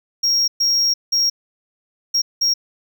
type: tone bursts at uneven times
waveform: triangle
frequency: 5588 Hz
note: F8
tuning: in tune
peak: -13 dBFS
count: 5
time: 0.23-0.48 / 0.6-0.94 / 1.12-1.3 / 2.14-2.22 / 2.41-2.54 s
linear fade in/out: 10 ms
effects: none